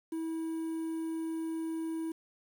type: tone with quantisation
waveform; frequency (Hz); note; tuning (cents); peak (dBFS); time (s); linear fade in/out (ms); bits
triangle; 324.1; E4; -29; -31; 0.12-2.12; 5; 9
effects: none